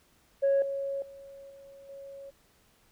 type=tone with level steps; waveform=sine; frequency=552 Hz; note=C#5; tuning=7 cents flat; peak=-20 / -30 / -45 / -48 / -42 dBFS; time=0.42-2.31 s; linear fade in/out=20 ms; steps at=0.62 / 1.02 / 1.5 / 1.89 s; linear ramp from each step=2 ms; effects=tanh soft clip ceiling -19 dBFS + pink hiss -65 dBFS RMS until 2.91 s